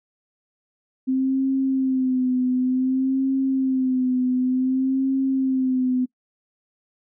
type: tone with vibrato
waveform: sine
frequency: 260 Hz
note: C4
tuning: 11 cents flat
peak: -18 dBFS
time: 1.07-6.06 s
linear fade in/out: 20 ms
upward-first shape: sine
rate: 0.55 Hz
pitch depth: 49 cents each way
effects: noise-tail reverb RT60 0.1 s tail -22 dB re dry